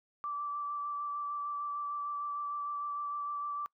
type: tone with vibrato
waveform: sine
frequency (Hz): 1164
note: D6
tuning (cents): -16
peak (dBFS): -34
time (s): 0.24-3.66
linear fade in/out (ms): 0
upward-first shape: sine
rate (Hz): 6.6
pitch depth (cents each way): 14
effects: noise-tail reverb RT60 0.1 s tail -24 dB re dry